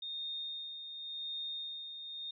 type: tone with tremolo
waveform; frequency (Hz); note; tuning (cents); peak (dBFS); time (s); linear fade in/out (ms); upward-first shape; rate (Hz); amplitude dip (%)
sine; 3674; A#7; -26; -37; 0.02-2.31; 5; sine; 0.9; 50
effects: none